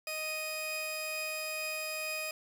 sawtooth tone pair together, 623.8 / 2493 Hz, D#5 / D#7, +4 / +3 cents, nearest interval 2 octaves, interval 2399 cents, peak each -36 / -33 dBFS, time 0.07-2.31 s, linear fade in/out 2 ms, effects 11-bit

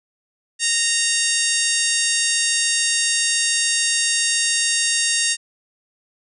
harmonic tone with a mistuned harmonic, 927 Hz, A#5, 10 cents flat, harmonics 2 / 3 / 4 / 5 / 6 / 7 / 8 / 9 / 10, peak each -26 / -26 / -26 / -26 / -26 / -26 / -26 / -26 / -26 dBFS, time 0.59-5.37 s, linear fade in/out 50 ms, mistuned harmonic 9, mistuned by -38 cents, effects none

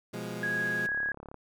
20% pulse chord, F diminished, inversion second, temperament equal, 123.47 / 174.61 / 207.7 Hz, Cb3 / F3 / Ab3, 0 / 0 / 0 cents, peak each -36 / -35 / -34 dBFS, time 0.13-0.87 s, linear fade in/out 10 ms
sine tone with vibrato, 1658 Hz, G#6, 3 cents flat, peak -28 dBFS, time 0.43-1.12 s, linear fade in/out 2 ms, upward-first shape triangle, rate 19 Hz, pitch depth 10 cents each way
click train, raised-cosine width 1 ms, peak -30 dBFS, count 17, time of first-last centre 0.89-1.343 s, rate 35.3 Hz
effects none

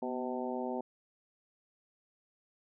harmonic tone with a mistuned harmonic, 127.3 Hz, C3, 47 cents flat, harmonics 2 / 3 / 4 / 5 / 6 / 7, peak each -38 / -40 / -41 / -42 / -43 / -43 dBFS, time 0.02-0.81 s, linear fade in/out 5 ms, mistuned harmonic 2, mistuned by -54 cents, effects none

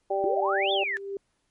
harmonic tone, 195.7 Hz, G3, 3 cents flat, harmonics 2 / 3 / 4, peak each -28 / -28 / -28 dBFS, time 0.1-0.84 s, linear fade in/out 10 ms
sine exponential two-way sweep, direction up then down, 329.6 to 3615 to 1692 Hz, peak -26 dBFS, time 0.24-0.97 s, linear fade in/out 0 ms, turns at 0.72 s
sine tone with exponential growth, 395.6 Hz, G4, 16 cents sharp, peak -28 dBFS, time 0.38-1.17 s, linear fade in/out 2 ms, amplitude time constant 170 ms
effects pink hiss -73 dBFS RMS until 1.5 s + MP3 48 kbps

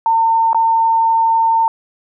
sine tone with dropouts, 906 Hz, A#5, 50 cents flat, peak -10 dBFS, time 0.06-1.68 s, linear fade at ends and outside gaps 1 ms, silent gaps 0.531-0.546 s, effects none

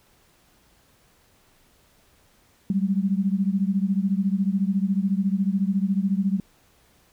sine beating tone pair, 190 / 204 Hz, F#3 / G#3, +46 / -31 cents, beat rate 14 Hz, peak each -22 / -24 dBFS, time 2.7-6.4 s, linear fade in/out 2 ms, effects pink hiss -60 dBFS RMS until 7.12 s

